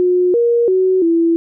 sine tone with pitch steps, 360.6 / 471.6 / 373.9 / 333.5 Hz, F#4 / A#4 / F#4 / E4, -45 / +20 / +18 / +20 cents, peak -10 dBFS, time 0-1.36 s, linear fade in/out 0 ms, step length 340 ms, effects none

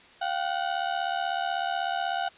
35% pulse ring-modulated tone, 740 Hz, F#5, in tune, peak -22 dBFS, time 0.21-2.29 s, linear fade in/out 10 ms, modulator 38.1 Hz, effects white hiss -53 dBFS RMS until 2.37 s + resampled to 8000 Hz

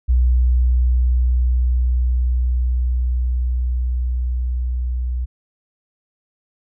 sine tone with level ramp, 61.74 Hz, B1, in tune, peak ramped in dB -11 to -19 dBFS, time 0.08-5.26 s, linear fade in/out 20 ms, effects none

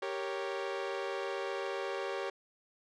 sawtooth chord, G diminished, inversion none, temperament equal, 392 / 466.2 / 554.4 Hz, G4 / Bb4 / Db5, 0 / 0 / 0 cents, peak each -34 / -37 / -35 dBFS, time 0.02-2.3 s, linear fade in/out 5 ms, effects low-pass 4000 Hz 12 dB/octave

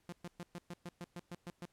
sawtooth tone bursts, 174.61 Hz, F3, in tune, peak -39 dBFS, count 11, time 0.09-1.653 s, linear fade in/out 0 ms, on 33 ms, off 120 ms, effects pink hiss -75 dBFS RMS until 1.72 s + low-pass 12000 Hz 12 dB/octave

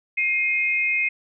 sine tone pair together, 2129 / 2509 Hz, C7 / D#7, +30 / +14 cents, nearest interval minor third, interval 284 cents, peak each -22 dBFS, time 0.17-1.09 s, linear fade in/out 10 ms, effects none

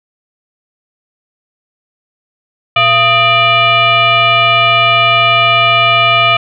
sine tone with frequency modulation, 1808 Hz, A6, 47 cents sharp, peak -6 dBFS, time 2.76-6.37 s, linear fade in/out 5 ms, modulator 563 Hz, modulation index 2.2, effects none

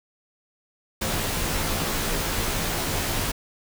pink noise with comb filter, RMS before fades -26 dBFS, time 1.01-3.32 s, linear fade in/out 10 ms, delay 16 ms, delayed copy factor -0.65, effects none

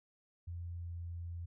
sine tone with pitch glide, 86.2 to 85.65 Hz, F2 to F2, -22 to -33 cents, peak -40 dBFS, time 0.47-1.46 s, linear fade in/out 10 ms, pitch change -11 cents, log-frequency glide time 0.78-0.91 s, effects none

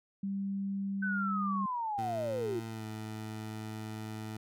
sine tone, 196.8 Hz, G3, 7 cents sharp, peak -32 dBFS, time 0.23-1.66 s, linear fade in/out 5 ms
sine linear sweep, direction down, 1532 to 329.6 Hz, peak -32 dBFS, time 1.02-2.6 s, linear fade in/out 10 ms
20% pulse tone with pitch glide, 113.2 to 108.97 Hz, A2 to A2, +50 to -16 cents, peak -34 dBFS, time 1.98-4.37 s, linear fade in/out 5 ms, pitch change -66 cents, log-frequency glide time 2.65-2.85 s
effects none

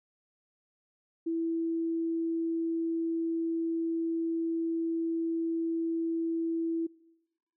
sine tone, 330 Hz, E4, 2 cents sharp, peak -28 dBFS, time 1.26-6.87 s, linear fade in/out 10 ms, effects noise-tail reverb RT60 1.0 s tail -23 dB re dry

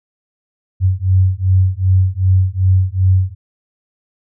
sine beating tone pair, 92.4 / 95 Hz, F#2 / F#2, -2 / +46 cents, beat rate 2.6 Hz, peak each -13 dBFS, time 0.8-3.35 s, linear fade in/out 50 ms, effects none

